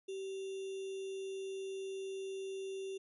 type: tone with sample-and-hold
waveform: sine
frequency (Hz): 385.7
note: G4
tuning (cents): -28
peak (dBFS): -39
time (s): 0.08-2.98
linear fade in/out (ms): 10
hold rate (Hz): 3150
effects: resampled to 24000 Hz